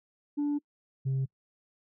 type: tone pair in turn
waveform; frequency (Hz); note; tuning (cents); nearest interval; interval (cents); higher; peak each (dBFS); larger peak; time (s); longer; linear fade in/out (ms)
sine; 291.1 / 133.62; D4 / C3; -15 / +37; octave + minor second; 1348; first; -24; neither; 0.37-0.59 / 1.05-1.26; first; 20
effects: noise-tail reverb RT60 0.1 s tail -26 dB re dry + tanh soft clip ceiling -25 dBFS